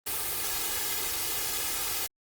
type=noise with comb filter; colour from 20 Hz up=white; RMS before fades=-31 dBFS; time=0.06-2.07 s; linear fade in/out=10 ms; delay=2.4 ms; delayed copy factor=+0.7; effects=Opus 32 kbps